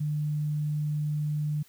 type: tone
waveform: sine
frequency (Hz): 150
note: D3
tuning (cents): +37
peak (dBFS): -26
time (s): 0-1.63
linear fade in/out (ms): 10
effects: white hiss -59 dBFS RMS until 1.68 s